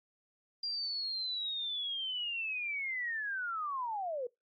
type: linear sweep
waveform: sine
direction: down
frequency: 4800 to 466.2 Hz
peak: -34 dBFS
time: 0.63-4.27 s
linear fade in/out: 5 ms
effects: noise-tail reverb RT60 0.2 s tail -23 dB re dry + AAC 32 kbps